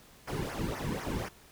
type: noise with flanger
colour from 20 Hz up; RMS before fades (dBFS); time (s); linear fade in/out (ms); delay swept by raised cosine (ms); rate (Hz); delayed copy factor
brown; -35; 0.27-1.29; 10; 0.24 to 1.64; 4; -1
effects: pink hiss -57 dBFS RMS until 1.51 s